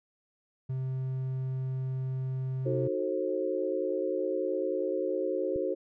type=tone; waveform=triangle; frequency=130.81 Hz; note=C3; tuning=in tune; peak=-28 dBFS; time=0.69-2.88 s; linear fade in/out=10 ms
type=chord; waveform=sine; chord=D# diminished seventh; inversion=none; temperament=equal with one note detuned; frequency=311.1 / 370 / 440 / 533.3 Hz; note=D#4 / F#4 / A4 / C5; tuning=0 / 0 / 0 / +33 cents; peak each=-36 / -32 / -35 / -32 dBFS; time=2.65-5.75 s; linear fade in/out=20 ms
type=click; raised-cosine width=5 ms; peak=-30 dBFS; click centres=5.56 s
effects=none